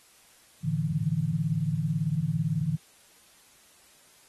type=chord; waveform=sine; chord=A suspended fourth; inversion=none; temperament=equal; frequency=110 / 146.83 / 164.81 Hz; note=A2 / D3 / E3; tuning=0 / 0 / 0 cents; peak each=-34 / -28 / -28 dBFS; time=0.63-2.77 s; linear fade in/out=20 ms; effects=white hiss -58 dBFS RMS until 4.28 s + AAC 32 kbps